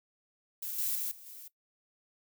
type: noise with level steps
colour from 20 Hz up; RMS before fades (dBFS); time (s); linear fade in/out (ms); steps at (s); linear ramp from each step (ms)
violet; -38 / -32 / -35 / -52 / -48; 0.62-1.48; 5; 0.78 / 0.95 / 1.11 / 1.26; 5
effects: noise-tail reverb RT60 0.1 s tail -18 dB re dry